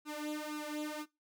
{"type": "tone with flanger", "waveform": "sawtooth", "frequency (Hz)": 301.2, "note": "D4", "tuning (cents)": 44, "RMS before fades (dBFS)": -40, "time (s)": [0.05, 1.06], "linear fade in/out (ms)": 50, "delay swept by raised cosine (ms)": [0.75, 3.05], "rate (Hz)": 2, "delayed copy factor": 0.8, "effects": ["noise-tail reverb RT60 0.2 s tail -20 dB re dry"]}